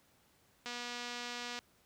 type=click train; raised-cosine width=0.2 ms; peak=-25 dBFS; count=226; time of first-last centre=0.66-1.59 s; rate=242 Hz; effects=pink hiss -69 dBFS RMS until 1.85 s + high-pass 60 Hz 12 dB/octave